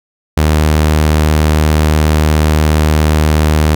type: tone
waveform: sawtooth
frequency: 76.9 Hz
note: D#2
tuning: 20 cents flat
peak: -4 dBFS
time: 0.37-3.75 s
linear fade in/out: 5 ms
effects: none